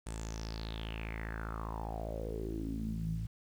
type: tone with low-pass filter sweep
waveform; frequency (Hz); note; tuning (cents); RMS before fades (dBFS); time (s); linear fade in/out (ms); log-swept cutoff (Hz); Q
sawtooth; 55; A1; 0; -39; 0.06-3.27; 10; 8900 to 130; 6.7
effects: 10-bit